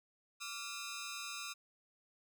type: ring-modulated tone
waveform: 10% pulse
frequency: 1275 Hz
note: D#6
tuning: 42 cents sharp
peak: -31 dBFS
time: 0.4-1.54 s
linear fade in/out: 20 ms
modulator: 114 Hz
effects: none